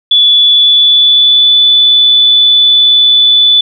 sine tone with pitch glide, 3441 to 3481 Hz, A7 to A7, -39 to -19 cents, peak -3 dBFS, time 0.11-3.61 s, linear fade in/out 5 ms, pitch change +20 cents, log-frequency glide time 0.43-1.56 s, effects none

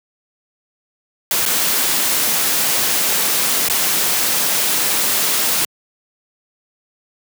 white noise with dropouts, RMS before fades -17 dBFS, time 1.31-5.65 s, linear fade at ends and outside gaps 1 ms, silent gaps 1.454-1.461 / 3.685-3.698 s, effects high-pass 150 Hz 12 dB/octave

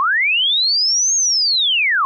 sine linear two-way sweep, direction up then down, 1036 to 6580 to 1036 Hz, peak -13 dBFS, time 0-2.05 s, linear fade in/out 0 ms, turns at 1.15 s, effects none

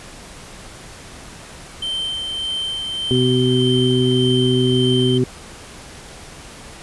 triangle tone with tremolo, 3113 Hz, G7, 13 cents flat, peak -19 dBFS, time 1.82-5.18 s, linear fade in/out 5 ms, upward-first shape sine, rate 1.7 Hz, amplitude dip 30%
harmonic tone, 126.6 Hz, B2, 43 cents sharp, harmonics 1 / 2 / 3, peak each -18 / -18 / -18 dBFS, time 3.11-5.24 s, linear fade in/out 0 ms
effects pink hiss -38 dBFS RMS until 6.82 s + resampled to 24000 Hz

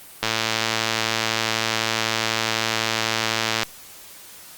click train, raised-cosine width 0.2 ms, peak -3 dBFS, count 382, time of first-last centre 0.23-3.632 s, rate 112 Hz, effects white hiss -43 dBFS RMS until 4.57 s + Opus 32 kbps

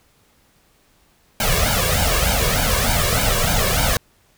pink noise with flanger, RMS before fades -18 dBFS, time 1.4-3.97 s, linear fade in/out 2 ms, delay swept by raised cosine 1.3 to 1.82 ms, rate 3.3 Hz, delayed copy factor +0.95, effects pink hiss -58 dBFS RMS until 4.37 s

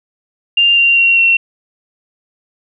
sine tone with pitch steps, 2794 / 2770 / 2746 / 2722 Hz, F7 / F7 / F7 / F7, 0 / -15 / -30 / -45 cents, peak -7 dBFS, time 0.57-1.37 s, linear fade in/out 5 ms, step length 200 ms, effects none

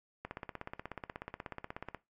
click train, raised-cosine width 0.5 ms, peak -25 dBFS, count 29, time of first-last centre 0.25-1.947 s, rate 16.5 Hz, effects noise-tail reverb RT60 0.2 s tail -18 dB re dry + AAC 48 kbps

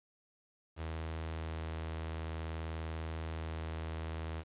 sawtooth tone with notch filter, 80.5 Hz, E2, 41 cents flat, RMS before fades -40 dBFS, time 0.76-4.44 s, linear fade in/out 50 ms, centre 200 Hz, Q 1.6, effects resampled to 8000 Hz + 10-bit

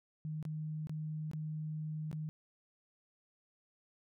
sine tone with dropouts, 154.7 Hz, D#3, 10 cents flat, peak -37 dBFS, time 0.25-2.29 s, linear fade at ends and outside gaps 0 ms, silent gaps 0.427-0.452 / 0.871-0.895 / 1.314-1.334 / 2.114-2.129 s, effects none

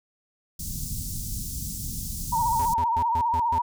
pink band-stop noise, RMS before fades -32 dBFS, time 0.59-2.74 s, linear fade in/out 5 ms, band 200 to 5600 Hz, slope 24 dB/octave
sine tone with vibrato, 930 Hz, A#5, 4 cents flat, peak -21 dBFS, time 2.32-3.62 s, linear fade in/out 10 ms, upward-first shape sine, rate 15 Hz, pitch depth 69 cents each way
square tone bursts, 82.41 Hz, E2, in tune, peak -30 dBFS, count 6, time 2.59-3.586 s, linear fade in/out 5 ms, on 66 ms, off 120 ms
effects none

